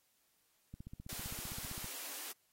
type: click train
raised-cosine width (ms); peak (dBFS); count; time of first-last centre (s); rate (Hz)
5; -35; 18; 0.74-1.844; 15.4
type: high-pass noise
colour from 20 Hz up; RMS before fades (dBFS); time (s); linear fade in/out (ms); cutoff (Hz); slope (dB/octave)
white; -45; 1.09-2.32; 2; 250; 96
effects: white hiss -75 dBFS RMS until 2.52 s + AAC 48 kbps